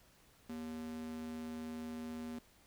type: tone with high-pass filter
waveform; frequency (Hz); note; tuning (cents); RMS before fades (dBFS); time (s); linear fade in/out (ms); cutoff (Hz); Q
square; 79.5; D#2; +38; -44; 0.49-2.39; 5; 220; 3.2
effects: pink hiss -66 dBFS RMS until 2.66 s